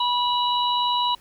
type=harmonic tone; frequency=977 Hz; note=B5; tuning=19 cents flat; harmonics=1 / 3 / 4; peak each=-21 / -28 / -26 dBFS; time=0-1.15 s; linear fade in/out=5 ms; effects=pink hiss -54 dBFS RMS until 1.2 s